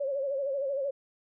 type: tone with vibrato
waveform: sine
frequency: 551 Hz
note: C#5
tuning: 11 cents flat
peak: -28 dBFS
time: 0-0.91 s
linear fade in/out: 10 ms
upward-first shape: sine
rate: 13 Hz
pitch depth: 75 cents each way
effects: none